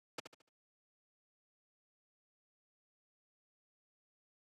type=noise with echo; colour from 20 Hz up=pink; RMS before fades=-40 dBFS; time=0.18-0.2 s; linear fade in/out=5 ms; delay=73 ms; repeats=4; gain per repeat=-9 dB; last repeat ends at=0.492 s; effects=high-pass 200 Hz 12 dB/octave + low-pass 7000 Hz 12 dB/octave